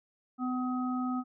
harmonic tone, 252.7 Hz, B3, 40 cents sharp, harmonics 1 / 3 / 5, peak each -30 / -40 / -38 dBFS, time 0.38-1.24 s, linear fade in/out 50 ms, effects none

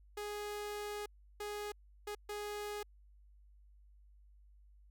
sawtooth tone bursts at uneven times, 415.3 Hz, G#4, in tune, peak -36 dBFS, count 4, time 0.17-1.06 / 1.4-1.72 / 2.07-2.15 / 2.29-2.83 s, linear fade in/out 5 ms, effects added 50 Hz sine -59 dBFS peak until 4.9 s

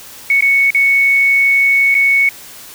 sine tone with dropouts, 2217 Hz, C#7, in tune, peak -8 dBFS, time 0.3-2.29 s, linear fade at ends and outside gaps 2 ms, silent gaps 0.408-0.423 / 0.705-0.747 / 1.944-1.95 s, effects white hiss -35 dBFS RMS until 2.74 s

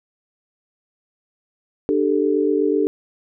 sine chord, D suspended fourth, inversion none, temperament equal with one note detuned, 297.9 / 392 / 440 Hz, D4 / G4 / A4, +25 / 0 / 0 cents, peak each -20 dBFS, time 1.89-2.87 s, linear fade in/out 0 ms, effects none

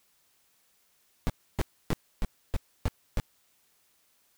brown noise bursts, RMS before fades -25 dBFS, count 7, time 1.27-3.199 s, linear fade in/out 0 ms, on 27 ms, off 290 ms, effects white hiss -68 dBFS RMS until 4.37 s

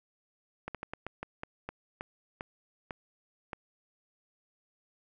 slowing click train, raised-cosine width 0.5 ms, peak -22 dBFS, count 12, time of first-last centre 0.68-3.532 s, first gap 67 ms, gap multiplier 1.25, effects none

